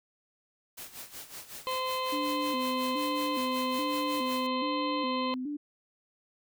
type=noise with tremolo; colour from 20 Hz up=white; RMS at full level=-42 dBFS; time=0.77-4.47 s; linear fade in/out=10 ms; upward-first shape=sine; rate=5.4 Hz; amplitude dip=75%
type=harmonic tone; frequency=516 Hz; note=C5; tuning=24 cents flat; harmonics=1 / 2 / 4 / 5 / 6 / 7 / 8; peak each=-35 / -32 / -44 / -43 / -40 / -50 / -42 dBFS; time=1.67-5.34 s; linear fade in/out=0 ms
type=tone with vibrato; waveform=sine; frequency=273.4 Hz; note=C#4; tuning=24 cents flat; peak=-32 dBFS; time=2.12-5.57 s; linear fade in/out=10 ms; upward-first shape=square; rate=1.2 Hz; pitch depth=120 cents each way
effects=none